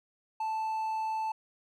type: tone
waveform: triangle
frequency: 879 Hz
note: A5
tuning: 2 cents flat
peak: -28 dBFS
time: 0.4-1.32 s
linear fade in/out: 5 ms
effects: none